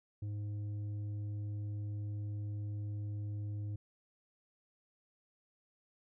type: tone with tanh clipping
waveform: sine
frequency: 103.6 Hz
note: G#2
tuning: 4 cents flat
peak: -38 dBFS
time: 0.22-3.76 s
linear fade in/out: 5 ms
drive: 6 dB
effects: none